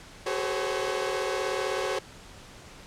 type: tone cluster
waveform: sawtooth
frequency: 378.5 / 419 / 434.7 / 507 / 546 Hz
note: F#4 / G#4 / A4 / B4 / C#5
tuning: +39 / +15 / -21 / +45 / -26 cents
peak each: -28 / -33 / -33 / -31 / -28 dBFS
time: 0.26-1.99 s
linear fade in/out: 5 ms
effects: pink hiss -48 dBFS RMS until 2.86 s + low-pass 8000 Hz 12 dB/octave